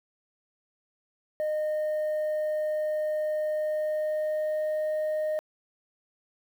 sine tone with pitch glide, 613 to 616.9 Hz, D#5 to D#5, -26 to -15 cents, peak -23 dBFS, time 1.4-5.39 s, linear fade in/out 0 ms, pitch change +11 cents, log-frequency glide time 3.53-4.99 s, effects tanh soft clip ceiling -25 dBFS + 9-bit

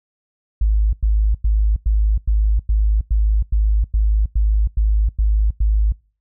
sine tone bursts, 52.7 Hz, G#1, 26 cents sharp, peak -12 dBFS, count 13, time 0.61-5.922 s, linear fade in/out 5 ms, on 320 ms, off 96 ms, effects noise-tail reverb RT60 0.4 s tail -26 dB re dry

